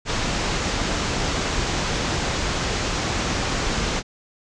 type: low-pass noise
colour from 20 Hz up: pink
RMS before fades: -24 dBFS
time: 0.05-4.03 s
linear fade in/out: 50 ms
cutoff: 7300 Hz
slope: 48 dB/octave
effects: none